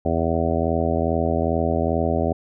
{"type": "harmonic tone", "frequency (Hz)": 82.41, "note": "E2", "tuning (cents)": 0, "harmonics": [1, 2, 3, 4, 5, 6, 7, 8, 9], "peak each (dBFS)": [-25, -28, -26, -29, -27, -32, -27, -27, -29], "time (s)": [0.05, 2.33], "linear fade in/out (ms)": 5, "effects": []}